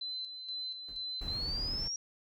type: tone with tremolo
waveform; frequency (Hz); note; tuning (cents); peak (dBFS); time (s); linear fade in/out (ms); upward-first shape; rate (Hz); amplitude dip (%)
sine; 4048; B7; +42; -36; 0.01-1.31; 5; square; 2.1; 50
type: noise with exponential decay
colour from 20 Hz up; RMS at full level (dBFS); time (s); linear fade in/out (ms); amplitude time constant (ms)
brown; -47; 0.88-1.14; 5; 55
type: noise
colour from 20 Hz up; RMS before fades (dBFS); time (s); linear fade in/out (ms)
brown; -40; 1.21-1.88; 5
type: linear sweep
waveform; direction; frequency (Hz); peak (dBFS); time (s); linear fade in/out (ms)
sine; up; 4007 to 5700; -34; 1.28-1.96; 2
effects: none